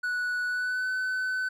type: tone with pitch glide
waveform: triangle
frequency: 1475 to 1512.1 Hz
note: F#6 to F#6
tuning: -6 to +37 cents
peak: -25 dBFS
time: 0.03-1.49 s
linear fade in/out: 10 ms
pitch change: +43 cents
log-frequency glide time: 0.47-0.89 s
effects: none